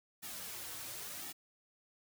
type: noise with flanger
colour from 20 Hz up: white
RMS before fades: -45 dBFS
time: 0.22-1.33 s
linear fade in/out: 20 ms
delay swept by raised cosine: 1.9 to 5 ms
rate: 0.93 Hz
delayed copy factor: -0.75
effects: none